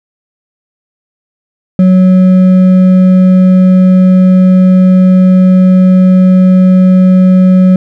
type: tone with hard clipping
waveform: triangle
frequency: 185 Hz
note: F#3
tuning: in tune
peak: -3 dBFS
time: 1.79-7.76 s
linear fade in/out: 2 ms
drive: 8 dB
effects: none